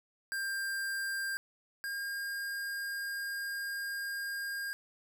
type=tone pair in turn; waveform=square; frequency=1591 / 1613.2 Hz; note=G6 / G6; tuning=+25 / +49 cents; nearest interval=unison; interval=24 cents; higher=second; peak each=-34 / -36 dBFS; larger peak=first; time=0.32-1.37 / 1.84-4.73 s; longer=second; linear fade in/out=0 ms; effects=none